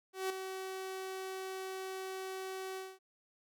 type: tone with ADSR envelope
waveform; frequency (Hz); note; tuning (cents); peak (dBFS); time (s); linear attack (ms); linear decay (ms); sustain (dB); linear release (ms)
sawtooth; 379.1; F#4; +42; -28; 0.13-2.99; 170; 4; -8; 220
effects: none